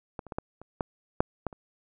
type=clicks; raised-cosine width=1 ms; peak=-21 / -30 / -22 / -16 / -30 / -14 / -7 / -15 / -30 dBFS; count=9; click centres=0.192 / 0.267 / 0.322 / 0.385 / 0.616 / 0.808 / 1.205 / 1.467 / 1.528 s; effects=none